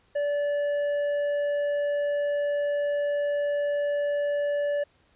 sine tone with tanh clipping, 579 Hz, D5, 25 cents flat, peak -25 dBFS, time 0.15-4.84 s, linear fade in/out 10 ms, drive 7 dB, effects pink hiss -64 dBFS RMS until 5.15 s + resampled to 8000 Hz

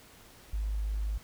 sine tone, 52 Hz, G#1, 3 cents sharp, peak -29 dBFS, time 0.53-1.18 s, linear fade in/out 5 ms, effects pink hiss -55 dBFS RMS until 1.23 s

